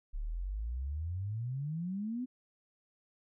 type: exponential sweep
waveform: sine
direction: up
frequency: 34.26 to 260 Hz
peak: -34 dBFS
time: 0.13-2.26 s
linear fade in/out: 20 ms
effects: none